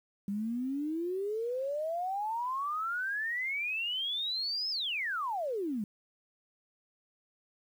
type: exponential two-way sweep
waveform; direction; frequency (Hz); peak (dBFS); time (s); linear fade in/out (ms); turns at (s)
sine; up then down; 196 to 5280 to 196; -31; 0.28-5.84; 2; 4.7
effects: 10-bit